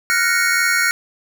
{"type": "chord", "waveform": "square", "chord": "Gb major seventh", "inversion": "third", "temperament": "equal", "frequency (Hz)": [1396.9, 1480, 1864.7, 2217], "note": ["F6", "Gb6", "Bb6", "Db7"], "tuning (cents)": [0, 0, 0, 0], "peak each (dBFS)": -21, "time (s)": [0.1, 0.91], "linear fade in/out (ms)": 0, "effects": []}